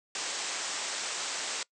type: low-pass noise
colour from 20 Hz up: white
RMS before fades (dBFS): -35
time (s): 0.15-1.63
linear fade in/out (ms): 2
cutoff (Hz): 8300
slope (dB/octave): 96
effects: noise-tail reverb RT60 0.1 s tail -23 dB re dry + high-pass 400 Hz 12 dB/octave